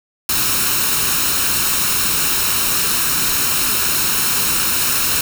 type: noise with comb filter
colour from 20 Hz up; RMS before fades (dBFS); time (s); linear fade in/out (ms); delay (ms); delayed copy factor
white; -17; 0.29-5.21; 2; 0.74; +0.55
effects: none